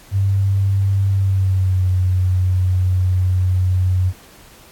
sine tone with pitch glide, 98 to 91.97 Hz, G2 to F#2, 0 to -10 cents, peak -13 dBFS, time 0.11-4.13 s, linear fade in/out 50 ms, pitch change -110 cents, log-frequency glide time 1.1-1.87 s, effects pink hiss -45 dBFS RMS until 4.71 s + AAC 64 kbps

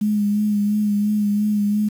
sine tone with vibrato, 207.9 Hz, G#3, 2 cents sharp, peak -16 dBFS, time 0.01-1.89 s, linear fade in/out 10 ms, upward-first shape sine, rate 2.9 Hz, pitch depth 30 cents each way, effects 7-bit

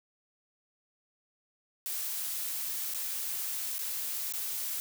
blue noise with dropouts, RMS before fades -35 dBFS, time 1.86-4.8 s, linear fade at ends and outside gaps 0 ms, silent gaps 2.937-2.946 / 3.782-3.791 / 4.324-4.337 s, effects none

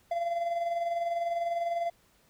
triangle tone with tremolo, 684 Hz, F5, 36 cents flat, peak -24 dBFS, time 0.11-1.9 s, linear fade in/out 5 ms, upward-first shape sine, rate 20 Hz, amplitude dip 50%, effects pink hiss -65 dBFS RMS until 2.29 s

